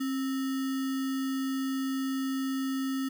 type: tone with sample-and-hold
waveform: sine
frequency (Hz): 267.2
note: C4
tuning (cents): +36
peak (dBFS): -28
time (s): 0-3.09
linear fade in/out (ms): 10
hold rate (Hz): 1575
effects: none